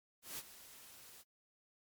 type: noise with ADSR envelope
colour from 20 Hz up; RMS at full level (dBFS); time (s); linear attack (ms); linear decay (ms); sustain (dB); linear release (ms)
white; -43; 0.22-1.24; 160; 39; -14; 34
effects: MP3 96 kbps